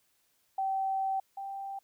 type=tone pair in turn; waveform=sine; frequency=772 / 785 Hz; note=G5 / G5; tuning=-27 / +2 cents; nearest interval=unison; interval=29 cents; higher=second; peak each=-28 / -36 dBFS; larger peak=first; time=0.58-1.2 / 1.37-1.79 s; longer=first; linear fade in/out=5 ms; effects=white hiss -72 dBFS RMS until 1.83 s